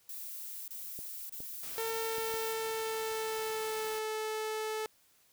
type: noise bursts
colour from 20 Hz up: violet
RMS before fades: -43 dBFS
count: 4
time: 0.09-2.528 s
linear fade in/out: 2 ms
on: 590 ms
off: 26 ms
type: clicks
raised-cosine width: 2 ms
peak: -35 dBFS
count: 4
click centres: 0.99 / 1.404 / 2.183 / 2.34 s
type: noise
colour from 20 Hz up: white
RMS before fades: -46 dBFS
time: 1.63-3.99 s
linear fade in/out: 2 ms
type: tone with pitch glide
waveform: sawtooth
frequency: 451.2 to 434.8 Hz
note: A4 to A4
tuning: +44 to -21 cents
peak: -30 dBFS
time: 1.78-4.86 s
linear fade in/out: 0 ms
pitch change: -65 cents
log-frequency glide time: 1.94-4.07 s
effects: white hiss -67 dBFS RMS until 5.32 s